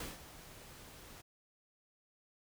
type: noise with ADSR envelope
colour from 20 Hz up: pink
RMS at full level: -42 dBFS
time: 0-1.22 s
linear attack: 4 ms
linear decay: 170 ms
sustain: -12 dB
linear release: 16 ms
effects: none